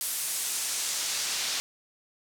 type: noise with band-pass filter sweep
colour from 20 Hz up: pink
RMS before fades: -31 dBFS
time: 0.01-1.6 s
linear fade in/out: 0 ms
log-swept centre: 11000 to 4800 Hz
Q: 1
effects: none